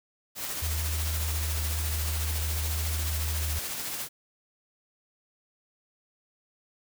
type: noise with tremolo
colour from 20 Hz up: white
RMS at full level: -33 dBFS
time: 0.35-4.09 s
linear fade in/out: 50 ms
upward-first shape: sine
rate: 14 Hz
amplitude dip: 30%
type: tone with vibrato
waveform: sine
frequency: 77.78 Hz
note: D#2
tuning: in tune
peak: -28 dBFS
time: 0.62-3.59 s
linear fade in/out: 5 ms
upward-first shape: triangle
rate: 0.57 Hz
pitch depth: 11 cents each way
effects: none